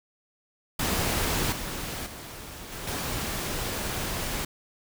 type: noise with level steps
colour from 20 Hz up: pink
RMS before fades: -27 / -34 / -41 / -37 / -31 dBFS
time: 0.79-4.45 s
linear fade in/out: 5 ms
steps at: 1.52 / 2.06 / 2.72 / 2.87 s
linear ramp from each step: 5 ms
effects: none